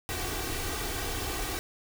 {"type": "noise with comb filter", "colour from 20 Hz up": "pink", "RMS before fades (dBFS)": -33, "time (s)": [0.09, 1.59], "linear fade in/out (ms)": 0, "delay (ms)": 2.6, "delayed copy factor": 0.75, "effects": []}